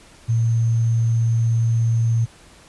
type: tone with sample-and-hold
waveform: sine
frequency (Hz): 114.6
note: A#2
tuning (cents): -29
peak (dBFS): -15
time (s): 0.28-2.26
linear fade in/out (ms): 20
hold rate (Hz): 6300
effects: pink hiss -48 dBFS RMS until 2.68 s + resampled to 24000 Hz